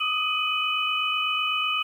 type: tone cluster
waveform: sine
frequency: 1213 / 1261 / 2511 / 2990 Hz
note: D#6 / D#6 / D#7 / F#7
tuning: -44 / +23 / +15 / +17 cents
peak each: -33 / -29 / -27 / -27 dBFS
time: 0-1.83 s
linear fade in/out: 10 ms
effects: 9-bit